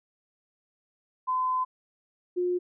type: tone pair in turn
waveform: sine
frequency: 1021 / 357.7 Hz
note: C6 / F4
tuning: -43 / +41 cents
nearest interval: octave + tritone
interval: 1816 cents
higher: first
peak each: -24 dBFS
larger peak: neither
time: 1.27-1.65 / 2.36-2.59 s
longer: first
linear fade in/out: 20 ms
effects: none